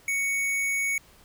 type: tone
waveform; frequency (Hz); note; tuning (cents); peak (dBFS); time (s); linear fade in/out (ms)
square; 2226; C#7; +7; -25; 0.08-0.98; 2
effects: pink hiss -56 dBFS RMS until 1.24 s